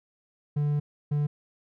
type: tone bursts at uneven times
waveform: triangle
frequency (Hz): 146.83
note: D3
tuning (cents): 0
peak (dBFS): -21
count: 2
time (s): 0.56-0.8 / 1.11-1.27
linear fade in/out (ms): 10
effects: none

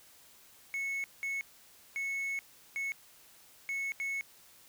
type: tone bursts at uneven times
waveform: triangle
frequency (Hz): 2200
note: C#7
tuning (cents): -14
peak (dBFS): -31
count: 6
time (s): 0.74-1.04 / 1.23-1.41 / 1.96-2.39 / 2.76-2.92 / 3.69-3.92 / 4-4.21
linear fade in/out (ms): 0
effects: white hiss -59 dBFS RMS until 4.68 s

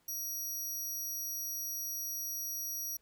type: tone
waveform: 20% pulse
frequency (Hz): 5750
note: F8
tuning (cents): +50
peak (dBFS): -31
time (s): 0.08-2.97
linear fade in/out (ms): 5
effects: pink hiss -72 dBFS RMS until 3.01 s

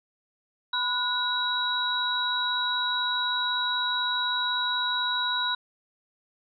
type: tone cluster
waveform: sine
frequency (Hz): 1001 / 1457 / 3876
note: B5 / F#6 / B7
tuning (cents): +23 / -27 / -33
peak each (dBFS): -30 / -30 / -27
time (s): 0.73-5.55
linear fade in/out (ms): 5
effects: none

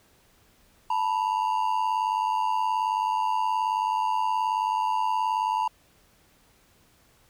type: ring-modulated tone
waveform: triangle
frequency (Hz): 932.3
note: A#5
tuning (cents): 0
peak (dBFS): -18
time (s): 0.9-5.68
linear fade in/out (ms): 5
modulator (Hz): 49.4
effects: pink hiss -61 dBFS RMS until 7.29 s

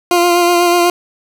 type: tone with vibrato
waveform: 20% pulse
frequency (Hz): 349.1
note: F4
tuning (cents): -1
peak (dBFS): -4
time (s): 0.11-0.9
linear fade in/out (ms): 2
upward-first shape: sine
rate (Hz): 8.1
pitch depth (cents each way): 22
effects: 7-bit

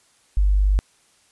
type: tone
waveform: sine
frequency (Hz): 49.39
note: G1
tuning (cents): +14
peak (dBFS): -14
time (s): 0.37-0.79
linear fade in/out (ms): 0
effects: white hiss -59 dBFS RMS until 1.31 s + resampled to 24000 Hz

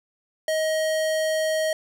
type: tone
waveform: square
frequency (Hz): 630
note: D#5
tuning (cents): +21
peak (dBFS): -22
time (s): 0.48-1.73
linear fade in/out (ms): 2
effects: low-pass 12000 Hz 12 dB/octave + 10-bit

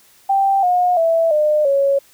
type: tone with pitch steps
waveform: sine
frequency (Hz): 784 / 718.9 / 659.3 / 604.5 / 554.4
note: G5 / F5 / E5 / D5 / C#5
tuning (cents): 0 / +50 / 0 / +50 / 0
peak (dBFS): -12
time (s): 0.29-1.99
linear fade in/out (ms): 10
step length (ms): 340
effects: white hiss -51 dBFS RMS until 2.13 s

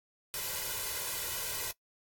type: noise with comb filter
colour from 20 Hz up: white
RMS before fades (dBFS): -36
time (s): 0.34-1.71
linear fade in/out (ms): 0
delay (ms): 2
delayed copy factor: +0.85
effects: noise-tail reverb RT60 0.1 s tail -20 dB re dry + AAC 64 kbps

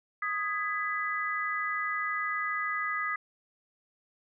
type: chord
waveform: sine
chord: G# minor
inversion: second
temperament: just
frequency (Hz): 1245.9 / 1661.2 / 1993.5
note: D#6 / G#6 / B6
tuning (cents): +2 / 0 / +16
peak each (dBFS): -32 / -36 / -33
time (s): 0.22-3.16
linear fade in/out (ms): 5
effects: none

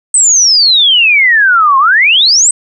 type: exponential two-way sweep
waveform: sine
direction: down then up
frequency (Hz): 8372 to 1047 to 8372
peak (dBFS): -4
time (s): 0.14-2.51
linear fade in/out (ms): 2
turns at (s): 1.78
effects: none

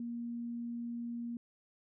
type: tone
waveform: sine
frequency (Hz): 236.2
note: A#3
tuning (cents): +23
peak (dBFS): -37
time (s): 0-1.37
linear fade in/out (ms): 2
effects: none

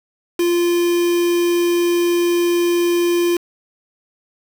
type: tone with quantisation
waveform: triangle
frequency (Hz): 346.8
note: F4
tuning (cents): -12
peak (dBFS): -12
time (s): 0.39-3.37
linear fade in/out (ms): 5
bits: 4
effects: none

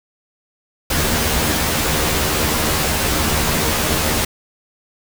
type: noise with comb filter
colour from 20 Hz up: pink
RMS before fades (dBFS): -18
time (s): 0.9-4.25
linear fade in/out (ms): 5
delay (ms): 13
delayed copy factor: +0.85
effects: none

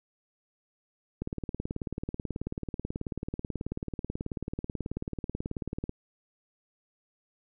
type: click train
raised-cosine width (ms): 3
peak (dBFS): -20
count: 87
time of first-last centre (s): 1.22-5.894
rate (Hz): 18.4
effects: none

